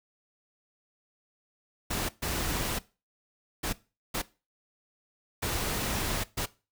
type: noise bursts at uneven times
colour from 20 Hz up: pink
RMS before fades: -31 dBFS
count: 6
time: 1.9-2.09 / 2.22-2.79 / 3.63-3.73 / 4.14-4.22 / 5.42-6.24 / 6.37-6.46 s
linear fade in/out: 10 ms
effects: noise-tail reverb RT60 0.3 s tail -19 dB re dry